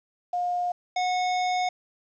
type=tone pair in turn; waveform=sine / square; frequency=712 / 729.9 Hz; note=F5 / F#5; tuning=+33 / -24 cents; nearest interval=unison; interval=43 cents; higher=second; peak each=-24 dBFS; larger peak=neither; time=0.33-0.72 / 0.96-1.69 s; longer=second; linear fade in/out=5 ms; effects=resampled to 16000 Hz + 9-bit